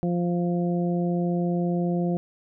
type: harmonic tone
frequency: 174.61 Hz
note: F3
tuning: in tune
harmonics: 1 / 2 / 3 / 4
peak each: -23 / -29 / -33 / -35 dBFS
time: 0.03-2.17 s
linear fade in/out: 0 ms
effects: none